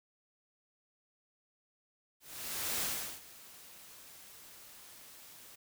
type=noise with ADSR envelope; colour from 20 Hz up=white; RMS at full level=-34 dBFS; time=2.2-5.56 s; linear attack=610 ms; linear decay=390 ms; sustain=-20 dB; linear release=12 ms; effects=none